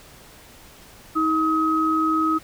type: tone pair together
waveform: sine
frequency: 317.1 / 1269.2 Hz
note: D#4 / D#6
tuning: +33 / +34 cents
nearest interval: 2 octaves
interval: 2401 cents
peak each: -21 / -20 dBFS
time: 1.15-2.39 s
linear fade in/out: 20 ms
effects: pink hiss -47 dBFS RMS until 2.43 s